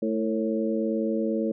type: harmonic tone with a mistuned harmonic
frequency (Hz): 110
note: A2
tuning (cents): 0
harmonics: 2 / 3 / 4 / 5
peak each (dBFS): -27 / -29 / -30 / -31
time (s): 0.02-1.52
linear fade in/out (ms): 5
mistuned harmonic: 4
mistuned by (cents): +47
effects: none